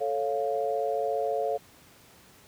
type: chord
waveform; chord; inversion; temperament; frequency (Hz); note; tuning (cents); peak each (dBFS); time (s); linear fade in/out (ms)
sine; A augmented; none; equal; 440 / 554.4 / 698.5; A4 / C#5 / E#5; 0 / 0 / 0; -30; 0-1.58; 20
effects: pink hiss -55 dBFS RMS until 2.47 s + high-pass 80 Hz 12 dB/octave